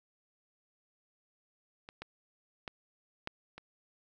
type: clicks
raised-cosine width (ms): 0.3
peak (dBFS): -30 / -26 / -23 / -20 / -30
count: 5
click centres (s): 1.889 / 2.02 / 2.678 / 3.274 / 3.58
effects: none